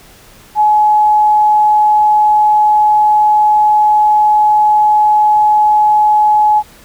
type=tone; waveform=sine; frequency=847 Hz; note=G#5; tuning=34 cents sharp; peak=-6 dBFS; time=0.55-6.63 s; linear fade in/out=50 ms; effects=pink hiss -41 dBFS RMS until 6.84 s